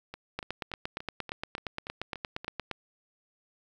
two click trains, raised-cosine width 0.3 ms, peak -17 / -24 dBFS, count 21 / 9, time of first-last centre 0.39-2.713 / 0.14-2.445 s, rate 8.61 / 3.47 Hz, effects 9-bit

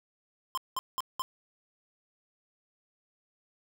square tone bursts, 1046.5 Hz, C6, in tune, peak -30 dBFS, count 4, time 0.55-1.22 s, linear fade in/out 0 ms, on 25 ms, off 190 ms, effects none

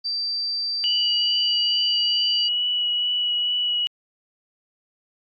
sine tone, 4677 Hz, D8, 8 cents flat, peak -23 dBFS, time 0.04-2.49 s, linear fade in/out 20 ms
sine tone with vibrato, 2935 Hz, F#7, 15 cents flat, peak -20 dBFS, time 0.84-3.87 s, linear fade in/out 0 ms, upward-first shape triangle, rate 2.3 Hz, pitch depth 13 cents each way
effects AAC 64 kbps

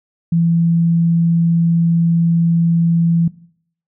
sine tone, 167.8 Hz, E3, 31 cents sharp, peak -11 dBFS, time 0.32-3.28 s, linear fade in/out 5 ms, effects noise-tail reverb RT60 0.6 s tail -19 dB re dry

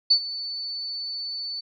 sine tone with ADSR envelope, 4492 Hz, C#8, 22 cents sharp, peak -12 dBFS, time 0.1-1.61 s, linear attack 12 ms, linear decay 78 ms, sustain -17 dB, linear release 16 ms, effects none

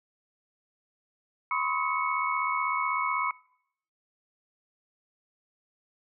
sine tone cluster, 1005 / 1081 / 1273 / 2212 Hz, B5 / C#6 / D#6 / C#7, +30 / -44 / +39 / -4 cents, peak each -31 dBFS, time 1.51-3.31 s, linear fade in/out 2 ms, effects noise-tail reverb RT60 0.7 s tail -23 dB re dry

